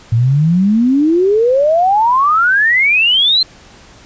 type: exponential sweep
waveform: sine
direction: up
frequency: 110 to 4191 Hz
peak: -8 dBFS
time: 0.12-3.43 s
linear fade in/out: 5 ms
effects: pink hiss -41 dBFS RMS until 4.05 s + resampled to 16000 Hz